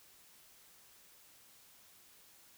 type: silence
effects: white hiss -62 dBFS RMS until 2.57 s